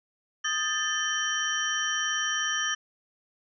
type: tone cluster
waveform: sine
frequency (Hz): 1245 / 1604 / 1763 / 3083 / 5760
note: D#6 / G6 / A6 / G7 / F#8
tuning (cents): +1 / +39 / +3 / -29 / -47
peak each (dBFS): -34 / -37 / -30 / -31 / -32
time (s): 0.44-2.75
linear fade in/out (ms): 10
effects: none